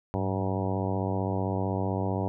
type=harmonic tone with a mistuned harmonic; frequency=95.6 Hz; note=G2; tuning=43 cents flat; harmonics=1 / 2 / 3 / 4 / 5 / 6 / 7 / 8 / 9 / 10; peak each=-30 / -33 / -35 / -36 / -37 / -38 / -38 / -39 / -40 / -40 dBFS; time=0.14-2.28 s; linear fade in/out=0 ms; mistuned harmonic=1; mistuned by=+97 cents; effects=none